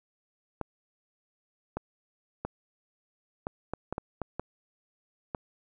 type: clicks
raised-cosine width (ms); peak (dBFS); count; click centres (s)
1; -18; 10; 0.613 / 1.77 / 2.45 / 3.469 / 3.736 / 3.926 / 3.981 / 4.217 / 4.396 / 5.348
effects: none